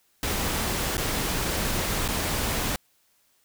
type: noise with dropouts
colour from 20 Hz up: pink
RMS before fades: -27 dBFS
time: 0.23-2.76 s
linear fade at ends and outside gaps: 1 ms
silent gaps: 0.969-0.979 / 2.079-2.087 s
effects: white hiss -66 dBFS RMS until 3.44 s